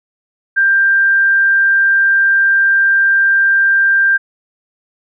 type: tone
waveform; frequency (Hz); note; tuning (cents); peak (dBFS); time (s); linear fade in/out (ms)
sine; 1585; G6; +19; -8; 0.56-4.18; 20
effects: none